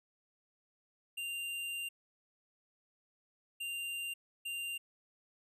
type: tone bursts at uneven times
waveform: square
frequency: 2785 Hz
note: F7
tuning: 5 cents flat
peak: -38 dBFS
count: 3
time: 1.17-1.89 / 3.6-4.14 / 4.45-4.78 s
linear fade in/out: 10 ms
effects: resampled to 32000 Hz